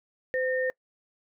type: tone pair together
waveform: sine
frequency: 513 / 1828.1 Hz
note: C5 / A#6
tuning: -34 / -34 cents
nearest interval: octave + minor seventh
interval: 2200 cents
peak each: -26 / -30 dBFS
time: 0.34-0.7 s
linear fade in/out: 0 ms
effects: noise-tail reverb RT60 0.1 s tail -24 dB re dry